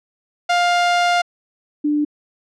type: tone pair in turn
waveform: sawtooth / sine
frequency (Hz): 703 / 296.4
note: F5 / D4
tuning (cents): +11 / +16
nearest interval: octave + minor third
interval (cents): 1495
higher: first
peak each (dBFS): -10 / -15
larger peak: first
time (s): 0.49-1.22 / 1.84-2.05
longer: first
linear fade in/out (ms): 10
effects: low-pass 5000 Hz 12 dB/octave

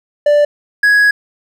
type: tone pair in turn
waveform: triangle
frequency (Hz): 587.3 / 1666.9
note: D5 / G#6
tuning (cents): 0 / +6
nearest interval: octave + tritone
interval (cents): 1806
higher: second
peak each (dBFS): -5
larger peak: neither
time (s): 0.26-0.45 / 0.83-1.11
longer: second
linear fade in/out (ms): 5
effects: none

